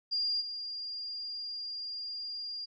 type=tone with level steps; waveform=sine; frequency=4807 Hz; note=D8; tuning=39 cents sharp; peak=-28 / -36 dBFS; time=0.11-2.66 s; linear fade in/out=20 ms; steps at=0.4 s; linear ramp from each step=20 ms; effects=MP3 96 kbps